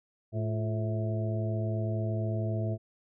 harmonic tone with a mistuned harmonic, 109 Hz, A2, 16 cents flat, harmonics 1 / 2 / 3 / 4 / 5 / 6, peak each -29 / -38 / -39 / -44 / -46 / -38 dBFS, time 0.32-2.78 s, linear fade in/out 50 ms, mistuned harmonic 3, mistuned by +83 cents, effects none

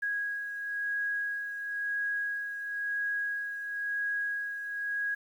sine beating tone pair, 1651 / 1651.98 Hz, G#6 / G#6, -11 / -10 cents, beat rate 0.98 Hz, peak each -31 / -40 dBFS, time 0.02-5.15 s, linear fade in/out 10 ms, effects 10-bit

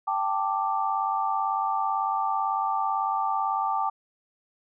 sine chord, G suspended second, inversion none, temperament just, 784 / 882 / 1176 Hz, G5 / A5 / D6, 0 / +4 / +2 cents, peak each -28 dBFS, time 0.07-3.9 s, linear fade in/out 10 ms, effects none

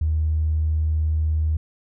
triangle tone with tanh clipping, 78.1 Hz, D#2, 7 cents sharp, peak -18 dBFS, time 0.01-1.57 s, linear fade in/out 5 ms, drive 4 dB, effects none

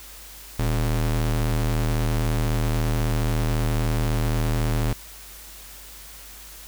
square ring-modulated tone, 79.1 Hz, D#2, 29 cents sharp, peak -18 dBFS, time 0.59-4.93 s, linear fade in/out 5 ms, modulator 37.2 Hz, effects added 50 Hz sine -46 dBFS peak until 6.67 s + white hiss -43 dBFS RMS until 6.67 s

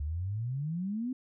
sine exponential sweep, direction up, 70 to 263.2 Hz, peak -31 dBFS, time 0-1.13 s, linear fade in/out 5 ms, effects none

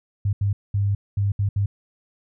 sine tone bursts at uneven times, 100.4 Hz, G2, 42 cents sharp, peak -18 dBFS, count 6, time 0.25-0.33 / 0.41-0.53 / 0.74-0.95 / 1.17-1.32 / 1.39-1.49 / 1.56-1.66 s, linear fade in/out 5 ms, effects none

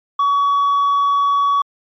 sine tone with tanh clipping, 1130 Hz, C#6, 33 cents sharp, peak -13 dBFS, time 0.19-1.62 s, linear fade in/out 5 ms, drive 2 dB, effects MP3 96 kbps

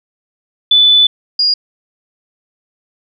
sine tone pair in turn, 3488 / 4851 Hz, A7 / D#8, -16 / -45 cents, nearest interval tritone, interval 571 cents, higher second, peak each -5 / -9 dBFS, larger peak first, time 0.71-1.07 / 1.39-1.54 s, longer first, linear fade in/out 5 ms, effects none

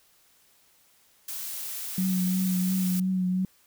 blue noise, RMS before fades -35 dBFS, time 1.28-3 s, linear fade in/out 5 ms
sine tone with vibrato, 185 Hz, F#3, in tune, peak -23 dBFS, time 1.98-3.45 s, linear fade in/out 2 ms, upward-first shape triangle, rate 2.9 Hz, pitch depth 32 cents each way
effects white hiss -62 dBFS RMS until 3.66 s

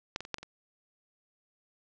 clicks, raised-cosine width 0.2 ms, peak -15 / -21 / -26 / -14 / -27 / -27 dBFS, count 6, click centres 0.161 / 0.206 / 0.251 / 0.343 / 0.384 / 0.43 s, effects resampled to 16000 Hz + 8-bit

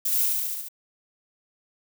violet noise with echo, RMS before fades -25 dBFS, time 0.05-0.26 s, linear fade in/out 5 ms, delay 71 ms, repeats 6, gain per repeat -2 dB, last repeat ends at 0.686 s, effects none

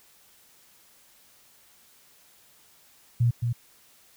sine tone with echo, 119 Hz, A#2, 36 cents sharp, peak -18 dBFS, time 3.2-3.31 s, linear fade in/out 10 ms, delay 220 ms, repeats 1, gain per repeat -5 dB, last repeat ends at 3.53 s, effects white hiss -58 dBFS RMS until 4.16 s

